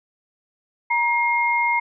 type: tone pair together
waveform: sine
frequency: 945.8 / 2133 Hz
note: A#5 / C7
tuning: +25 / +33 cents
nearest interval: octave + major second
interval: 1408 cents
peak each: -20 dBFS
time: 0.9-1.8 s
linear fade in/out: 10 ms
effects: none